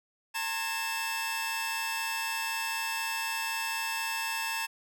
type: tone cluster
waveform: sawtooth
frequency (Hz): 907 / 1065 / 1660 / 2637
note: A#5 / C6 / G#6 / E7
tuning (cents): -48 / +30 / -1 / 0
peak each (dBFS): -31 / -39 / -35 / -31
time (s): 0.34-4.67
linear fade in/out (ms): 20
effects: none